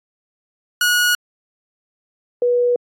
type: tone pair in turn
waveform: sawtooth / sine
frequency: 1454 / 487 Hz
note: F#6 / B4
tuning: -31 / -24 cents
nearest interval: octave + perfect fifth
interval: 1893 cents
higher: first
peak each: -10 / -13 dBFS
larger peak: first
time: 0.81-1.15 / 2.42-2.76 s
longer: neither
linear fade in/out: 2 ms
effects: AAC 64 kbps